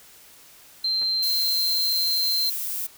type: tone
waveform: sine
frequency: 4136 Hz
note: C8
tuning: 21 cents flat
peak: -21 dBFS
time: 0.84-2.5 s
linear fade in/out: 5 ms
type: clicks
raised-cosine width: 0.5 ms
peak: -28 dBFS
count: 2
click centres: 1.017 / 1.03 s
type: noise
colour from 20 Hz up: violet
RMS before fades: -29 dBFS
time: 1.22-2.87 s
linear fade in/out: 10 ms
effects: white hiss -50 dBFS RMS until 2.97 s